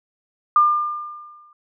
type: tone with exponential decay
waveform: sine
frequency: 1200 Hz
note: D6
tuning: 37 cents sharp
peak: -9 dBFS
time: 0.56-1.53 s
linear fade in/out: 2 ms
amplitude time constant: 210 ms
effects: none